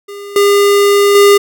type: tone with level steps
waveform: square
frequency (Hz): 404.3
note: G#4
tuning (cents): -46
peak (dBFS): -26 / -7 / -4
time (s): 0.08-1.38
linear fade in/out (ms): 10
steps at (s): 0.36 / 1.15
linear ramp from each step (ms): 2
effects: none